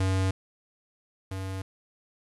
square tone pair in turn, 94.8 / 95.33 Hz, F#2 / G2, +43 / -48 cents, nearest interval unison, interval 9 cents, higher second, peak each -24 / -32 dBFS, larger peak first, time 0-0.31 / 1.31-1.62 s, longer neither, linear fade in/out 5 ms, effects resampled to 24000 Hz + 9-bit

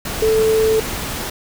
sine tone in noise, 440 Hz, A4, in tune, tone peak -12 dBFS, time 0.22-0.8 s, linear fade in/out 5 ms, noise pink, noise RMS -25 dBFS, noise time 0.05-1.3 s, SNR +10 dB, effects none

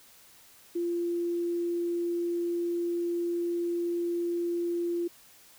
sine tone, 344.7 Hz, F4, 23 cents flat, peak -27 dBFS, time 0.75-5.08 s, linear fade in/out 10 ms, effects white hiss -56 dBFS RMS until 5.58 s

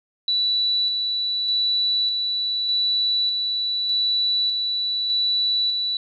sine tone with tremolo, 3951 Hz, B7, in tune, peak -18 dBFS, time 0.28-5.97 s, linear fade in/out 2 ms, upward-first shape square, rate 0.83 Hz, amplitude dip 30%, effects none

